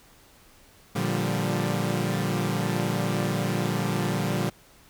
sawtooth chord, G minor seventh, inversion first, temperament equal with one note detuned, 116.54 / 146.83 / 176.03 / 196 Hz, Bb2 / D3 / F3 / G3, 0 / 0 / +14 / 0 cents, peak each -26 dBFS, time 0.95-4.5 s, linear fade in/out 10 ms, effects pink hiss -55 dBFS RMS until 4.89 s

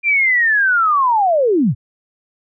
sine linear sweep, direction down, 2399 to 92.5 Hz, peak -11 dBFS, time 0.03-1.75 s, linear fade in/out 50 ms, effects none

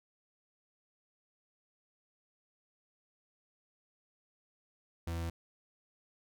40% pulse tone, 83.8 Hz, E2, 29 cents sharp, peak -34 dBFS, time 5.07-5.3 s, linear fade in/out 5 ms, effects none

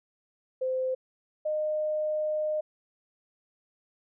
sine tone pair in turn, 517 / 612.9 Hz, C5 / D#5, -21 / -26 cents, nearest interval minor third, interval 295 cents, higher second, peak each -26 dBFS, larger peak neither, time 0.61-0.95 / 1.45-2.61 s, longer second, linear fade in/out 10 ms, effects none

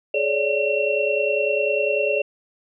sine tone cluster, 423.1 / 556 / 586 / 2724 Hz, G#4 / C#5 / D5 / F7, +32 / +5 / -4 / -44 cents, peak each -24 dBFS, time 0.14-2.22 s, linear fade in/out 5 ms, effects none

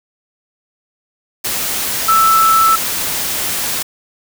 sine tone in noise, 1318.5 Hz, E6, in tune, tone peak -8 dBFS, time 2.08-2.76 s, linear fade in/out 10 ms, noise white, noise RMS -19 dBFS, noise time 1.44-3.83 s, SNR +8 dB, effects none

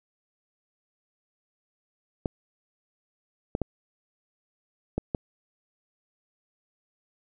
clicks, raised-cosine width 2 ms, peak -13 dBFS, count 5, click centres 2.258 / 3.551 / 3.617 / 4.98 / 5.148 s, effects none

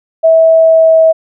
sine tone with pitch glide, 650 to 645.5 Hz, E5 to E5, -24 to -37 cents, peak -3 dBFS, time 0.23-1.13 s, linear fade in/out 20 ms, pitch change -13 cents, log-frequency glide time 0.56-1.01 s, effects none

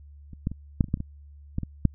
clicks, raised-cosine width 5 ms, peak -29 / -13 / -23 / -7 / -19 / -30 / -11 / -30 / -19 / -14 / -19 / -6 dBFS, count 12, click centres 0.333 / 0.471 / 0.516 / 0.808 / 0.842 / 0.885 / 0.941 / 0.973 / 1.004 / 1.584 / 1.633 / 1.853 s, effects added 72 Hz sine -45 dBFS peak until 1.94 s

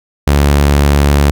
sawtooth tone, 71.6 Hz, D2, 43 cents flat, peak -3 dBFS, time 0.27-1.31 s, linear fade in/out 5 ms, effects none

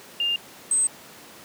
sine tone pair in turn, 2806 / 8240 Hz, F7 / C9, +8 / -28 cents, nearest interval octave + perfect fifth, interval 1864 cents, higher second, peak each -21 / -18 dBFS, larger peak second, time 0.2-0.36 / 0.71-0.87 s, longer neither, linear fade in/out 2 ms, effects pink hiss -45 dBFS RMS until 1.44 s + high-pass 200 Hz 12 dB/octave

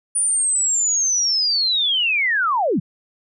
sine linear sweep, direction down, 9490 to 130.81 Hz, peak -16 dBFS, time 0.15-2.8 s, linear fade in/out 10 ms, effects none

